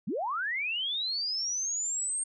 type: linear sweep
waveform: sine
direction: up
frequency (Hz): 149 to 8670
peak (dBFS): -29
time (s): 0.07-2.24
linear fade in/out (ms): 10
effects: none